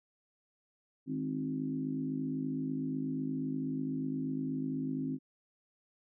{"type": "harmonic tone with a mistuned harmonic", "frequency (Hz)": 51.91, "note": "G#1", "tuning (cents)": 0, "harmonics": [3, 4, 5, 6, 7], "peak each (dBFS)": [-40, -44, -34, -43, -49], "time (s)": [1.06, 5.19], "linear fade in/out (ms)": 50, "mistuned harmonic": 5, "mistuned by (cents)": 24, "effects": []}